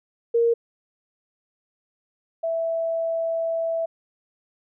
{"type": "tone pair in turn", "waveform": "sine", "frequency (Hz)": [466.2, 659.3], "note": ["A#4", "E5"], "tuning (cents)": [0, 0], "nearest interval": "tritone", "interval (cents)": 600, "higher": "second", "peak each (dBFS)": [-16, -22], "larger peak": "first", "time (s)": [[0.34, 0.54], [2.43, 3.86]], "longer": "second", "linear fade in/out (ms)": 10, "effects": []}